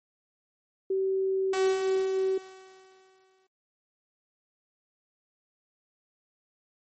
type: tone with pitch glide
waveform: sine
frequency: 383.6 to 381.4 Hz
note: G4 to G4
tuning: -37 to -47 cents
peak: -24 dBFS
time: 0.9-2.38 s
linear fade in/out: 5 ms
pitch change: -10 cents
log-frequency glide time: 1.07-2.23 s
type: tone with exponential decay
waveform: sawtooth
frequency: 378.6 Hz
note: F#4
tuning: 40 cents sharp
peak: -22 dBFS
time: 1.53-3.47 s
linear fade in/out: 5 ms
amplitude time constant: 420 ms
effects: MP3 32 kbps